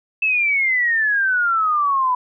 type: exponential sweep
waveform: sine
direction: down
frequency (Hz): 2643 to 987.8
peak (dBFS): -15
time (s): 0.22-2.15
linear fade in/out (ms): 5
effects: none